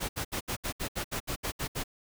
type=noise bursts; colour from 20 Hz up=pink; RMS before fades=-33 dBFS; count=12; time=0-1.839 s; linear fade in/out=20 ms; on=90 ms; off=69 ms; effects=none